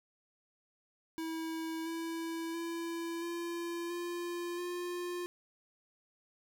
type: tone with pitch steps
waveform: square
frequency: 324 / 329.7 / 335.4 / 341.3 / 347.3 / 353.3 Hz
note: E4 / E4 / E4 / F4 / F4 / F4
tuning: -30 / 0 / +30 / -40 / -10 / +20 cents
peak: -37 dBFS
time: 1.18-5.26 s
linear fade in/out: 0 ms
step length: 680 ms
effects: none